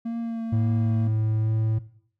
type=tone with vibrato; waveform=triangle; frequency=229.4 Hz; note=A#3; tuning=28 cents flat; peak=-24 dBFS; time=0.05-1.08 s; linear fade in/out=10 ms; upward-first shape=triangle; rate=1.9 Hz; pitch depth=22 cents each way
type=tone with pitch glide; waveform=triangle; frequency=109.2 to 110.21 Hz; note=A2 to A2; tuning=-13 to +3 cents; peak=-18 dBFS; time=0.52-1.79 s; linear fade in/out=10 ms; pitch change=+16 cents; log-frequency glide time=1.41-1.51 s
effects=noise-tail reverb RT60 0.6 s tail -17 dB re dry